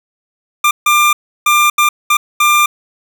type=tone bursts at uneven times; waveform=25% pulse; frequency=1193 Hz; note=D6; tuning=27 cents sharp; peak=-4 dBFS; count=6; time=0.64-0.71 / 0.86-1.13 / 1.46-1.7 / 1.78-1.89 / 2.1-2.17 / 2.4-2.66 s; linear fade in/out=5 ms; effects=none